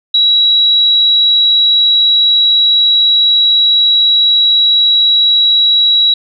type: tone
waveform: sine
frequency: 3886 Hz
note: B7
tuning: 29 cents flat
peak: -6 dBFS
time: 0.14-6.14 s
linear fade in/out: 5 ms
effects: none